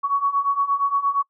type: beating tone pair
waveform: sine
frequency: 1115 / 1123.6 Hz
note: C#6 / C#6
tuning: +10 / +23 cents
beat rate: 8.6 Hz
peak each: -23 / -20 dBFS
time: 0.03-1.23 s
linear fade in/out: 20 ms
effects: noise-tail reverb RT60 0.1 s tail -25 dB re dry